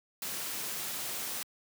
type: noise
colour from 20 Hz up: white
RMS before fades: -37 dBFS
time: 0.22-1.43 s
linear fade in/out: 2 ms
effects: high-pass 100 Hz 12 dB/octave